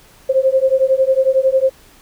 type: beating tone pair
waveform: sine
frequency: 523.3 / 534.3 Hz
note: C5 / C5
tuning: 0 / +36 cents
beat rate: 11 Hz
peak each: -14 dBFS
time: 0.29-1.7 s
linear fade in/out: 10 ms
effects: pink hiss -47 dBFS RMS until 2.01 s